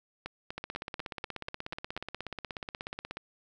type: two click trains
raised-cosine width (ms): 0.3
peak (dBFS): -21 / -21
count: 44 / 8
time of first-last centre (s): 0.58-3.17 / 0.26-1.976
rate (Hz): 16.6 / 4.08
effects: none